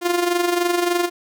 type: tone with amplitude modulation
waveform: sawtooth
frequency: 350.1 Hz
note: F4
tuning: 4 cents sharp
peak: -11 dBFS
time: 0.01-1.1 s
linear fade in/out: 50 ms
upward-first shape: sine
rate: 23.4 Hz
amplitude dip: 60%
effects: none